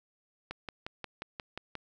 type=click train; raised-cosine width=0.3 ms; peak=-22 dBFS; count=8; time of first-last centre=0.51-1.753 s; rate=5.63 Hz; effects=none